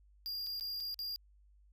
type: tone with dropouts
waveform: square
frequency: 4811 Hz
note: D8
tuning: 41 cents sharp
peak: -38 dBFS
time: 0.26-1.16 s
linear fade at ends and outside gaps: 0 ms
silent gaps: 0.465-0.469 / 0.598-0.609 / 0.802-0.806 / 0.943-0.991 s
effects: added 50 Hz sine -61 dBFS peak until 1.72 s